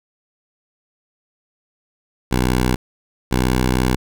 10% pulse tone pair in turn, 62.5 / 63.04 Hz, B1 / B1, +21 / +36 cents, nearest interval unison, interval 15 cents, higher second, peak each -7 dBFS, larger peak neither, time 2.31-2.76 / 3.31-3.96 s, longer second, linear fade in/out 10 ms, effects none

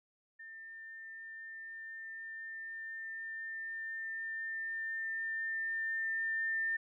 sine tone with level ramp, 1799 Hz, A6, 38 cents sharp, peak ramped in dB -47 to -31 dBFS, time 0.39-6.77 s, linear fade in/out 10 ms, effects none

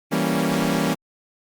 sawtooth chord, E diminished seventh, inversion none, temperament equal, 164.81 / 196 / 233.1 / 277.2 Hz, E3 / G3 / Bb3 / Db4, 0 / 0 / 0 / 0 cents, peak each -21 dBFS, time 0.11-0.95 s, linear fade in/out 20 ms, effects Opus 32 kbps

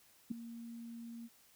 sine tone with ADSR envelope, 232.6 Hz, A#3, 4 cents flat, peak -31 dBFS, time 0.3-1.29 s, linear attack 14 ms, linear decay 6 ms, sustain -14 dB, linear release 39 ms, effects white hiss -66 dBFS RMS until 1.55 s

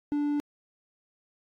triangle tone, 292 Hz, D4, 10 cents flat, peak -23 dBFS, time 0.12-0.4 s, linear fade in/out 0 ms, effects AAC 48 kbps

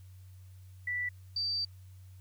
sine tone pair in turn, 1968 / 4647 Hz, B6 / D8, -7 / -19 cents, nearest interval octave + minor third, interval 1488 cents, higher second, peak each -31 / -30 dBFS, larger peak second, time 0.87-1.09 / 1.36-1.65 s, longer second, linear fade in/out 5 ms, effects added 93 Hz sine -49 dBFS peak until 2.2 s + white hiss -68 dBFS RMS until 2.2 s

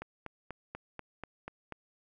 click train, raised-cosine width 0.5 ms, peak -25 dBFS, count 8, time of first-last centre 0.02-1.723 s, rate 4.11 Hz, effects none

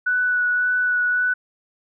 sine tone with vibrato, 1480 Hz, F#6, in tune, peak -17 dBFS, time 0.06-1.34 s, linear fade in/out 10 ms, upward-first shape sine, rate 1.8 Hz, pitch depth 13 cents each way, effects none

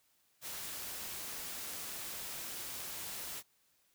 white noise, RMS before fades -43 dBFS, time 0.41-3.43 s, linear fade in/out 50 ms, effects white hiss -73 dBFS RMS until 3.94 s

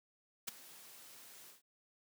white noise with ADSR envelope, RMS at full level -38 dBFS, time 0.47-1.62 s, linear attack 13 ms, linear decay 12 ms, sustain -18 dB, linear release 140 ms, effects high-pass 150 Hz 12 dB/octave

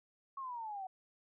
sine exponential sweep, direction down, 1108.7 to 740 Hz, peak -40 dBFS, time 0.37-0.87 s, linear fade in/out 5 ms, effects none

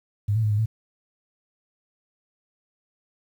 sine tone with pitch steps, 102.8 / 111.7 / 106.6 / 104.1 / 110.9 Hz, G#2 / A2 / G#2 / G#2 / A2, -17 / +27 / +46 / +5 / +14 cents, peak -19 dBFS, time 0.28-0.66 s, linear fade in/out 10 ms, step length 76 ms, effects 9-bit

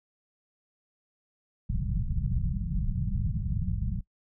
pink low-pass noise, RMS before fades -29 dBFS, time 1.69-4.01 s, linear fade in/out 10 ms, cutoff 200 Hz, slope 96 dB/octave, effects noise-tail reverb RT60 0.1 s tail -20 dB re dry

